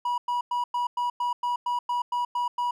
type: tone bursts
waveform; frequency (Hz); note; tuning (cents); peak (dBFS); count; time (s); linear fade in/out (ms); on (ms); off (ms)
triangle; 971; B5; -30; -22; 12; 0.05-2.71; 5; 130; 100
effects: none